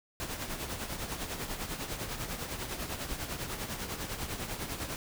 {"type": "noise with tremolo", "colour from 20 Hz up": "pink", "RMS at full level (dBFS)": -35, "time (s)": [0.2, 4.96], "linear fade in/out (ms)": 0, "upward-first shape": "triangle", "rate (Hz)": 10, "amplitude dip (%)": 65, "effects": []}